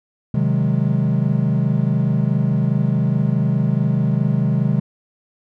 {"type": "chord", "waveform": "triangle", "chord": "Ab dominant seventh", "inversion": "first", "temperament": "equal", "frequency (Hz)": [130.81, 155.56, 185, 207.7], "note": ["C3", "Eb3", "Gb3", "Ab3"], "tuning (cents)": [0, 0, 0, 0], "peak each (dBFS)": [-17, -18, -21, -20], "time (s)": [0.34, 4.8], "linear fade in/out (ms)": 5, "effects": []}